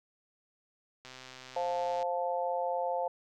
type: click train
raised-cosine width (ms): 0.2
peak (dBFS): -30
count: 127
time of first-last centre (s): 1.05-2.027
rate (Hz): 129
type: harmonic tone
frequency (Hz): 175.3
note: F3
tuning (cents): +7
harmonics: 3 / 4 / 5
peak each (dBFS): -33 / -34 / -35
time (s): 1.56-3.08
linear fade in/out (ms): 5
effects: none